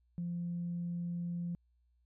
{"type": "tone", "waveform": "sine", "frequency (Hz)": 173, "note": "F3", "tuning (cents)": -16, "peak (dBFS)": -34, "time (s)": [0.18, 1.55], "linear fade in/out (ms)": 0, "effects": ["tanh soft clip ceiling -30 dBFS", "added 60 Hz sine -69 dBFS peak until 2.05 s"]}